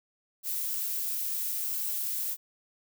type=noise; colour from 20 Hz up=violet; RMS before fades=-32 dBFS; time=0.43-2.37 s; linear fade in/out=50 ms; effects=none